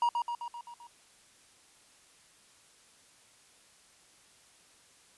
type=tone with echo; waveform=triangle; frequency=950 Hz; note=A#5; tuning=33 cents sharp; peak=-22 dBFS; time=0.02-0.09 s; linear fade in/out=2 ms; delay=130 ms; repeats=6; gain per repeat=-4 dB; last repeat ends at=0.87 s; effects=white hiss -61 dBFS RMS until 5.17 s + resampled to 24000 Hz